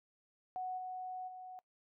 sine tone with level steps, 740 Hz, F#5, in tune, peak -37 / -40 / -46 dBFS, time 0.56-1.59 s, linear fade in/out 0 ms, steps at 0.77 / 1.27 s, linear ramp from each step 20 ms, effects noise-tail reverb RT60 0.1 s tail -21 dB re dry

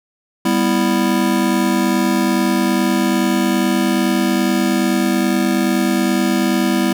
square chord, E minor, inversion first, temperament just, 197.78 / 247.2 / 329.6 Hz, G3 / B3 / E4, +16 / +2 / 0 cents, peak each -19 dBFS, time 0.45-6.93 s, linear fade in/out 5 ms, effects none

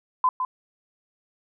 sine tone with echo, 1017 Hz, C6, 50 cents flat, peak -16 dBFS, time 0.24-0.29 s, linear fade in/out 2 ms, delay 160 ms, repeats 1, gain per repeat -7 dB, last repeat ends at 0.45 s, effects none

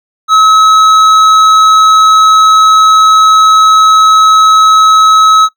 sine tone with hard clipping, 1287 Hz, E6, 42 cents flat, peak -4 dBFS, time 0.28-5.49 s, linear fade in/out 50 ms, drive 9 dB, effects noise-tail reverb RT60 0.1 s tail -17 dB re dry

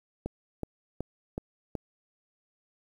click train, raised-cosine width 2 ms, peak -19 dBFS, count 5, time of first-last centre 0.26-1.753 s, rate 2.68 Hz, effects 9-bit

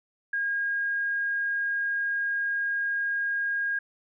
sine tone, 1627 Hz, G#6, 36 cents flat, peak -25 dBFS, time 0.33-3.79 s, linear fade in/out 5 ms, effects none

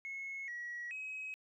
sine tone with pitch steps, 2181 / 1919 / 2546 Hz, C#7 / A#6 / D#7, -29 / +50 / +39 cents, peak -39 dBFS, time 0.05-1.34 s, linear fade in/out 0 ms, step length 430 ms, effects tanh soft clip ceiling -37 dBFS + 13-bit

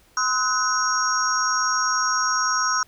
sine tone cluster, 1029 / 1278 / 1488 / 5610 / 6510 Hz, C6 / D#6 / F#6 / F8 / G#8, -29 / +46 / +9 / +7 / -36 cents, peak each -27 / -23 / -26 / -25 / -32 dBFS, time 0.17-2.83 s, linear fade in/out 2 ms, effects pink hiss -57 dBFS RMS until 2.87 s

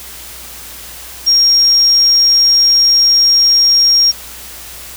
sine tone, 5580 Hz, F8, 2 cents flat, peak -6 dBFS, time 1.26-4.12 s, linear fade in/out 20 ms, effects added 60 Hz sine -40 dBFS peak until 4.96 s + white hiss -31 dBFS RMS until 4.96 s

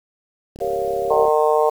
click train, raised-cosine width 2 ms, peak -25 dBFS, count 26, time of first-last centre 0.56-1.283 s, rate 34.6 Hz
sine chord, G half-diminished seventh, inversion none, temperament equal, 392 / 466.2 / 554.4 / 698.5 Hz, G4 / Bb4 / Db5 / F5, 0 / 0 / 0 / 0 cents, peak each -25 dBFS, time 0.6-1.27 s, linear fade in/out 20 ms
harmonic tone, 152.6 Hz, D#3, 33 cents flat, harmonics 3 / 4 / 5 / 6 / 7, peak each -17 / -19 / -21 / -23 / -24 dBFS, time 1.1-1.7 s, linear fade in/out 10 ms
effects 7-bit

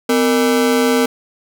40% pulse ring-modulated tone, 357.5 Hz, F4, 41 cents sharp, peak -8 dBFS, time 0.09-1.06 s, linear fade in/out 5 ms, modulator 103 Hz, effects none

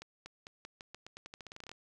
accelerating click train, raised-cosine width 0.2 ms, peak -29 dBFS, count 19, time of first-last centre 0.02-1.716 s, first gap 240 ms, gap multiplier 0.87, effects none

